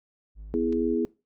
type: tone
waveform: triangle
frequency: 51.91 Hz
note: G#1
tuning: in tune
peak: -36 dBFS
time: 0.35-0.97 s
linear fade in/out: 50 ms
type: chord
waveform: sine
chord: E major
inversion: second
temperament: equal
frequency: 246.9 / 329.6 / 415.3 Hz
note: B3 / E4 / G#4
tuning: 0 / 0 / 0 cents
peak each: -27 dBFS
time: 0.54-1.05 s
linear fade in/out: 0 ms
type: clicks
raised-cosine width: 0.2 ms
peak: -33 dBFS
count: 2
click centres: 0.725 / 0.729 s
effects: noise-tail reverb RT60 0.3 s tail -23 dB re dry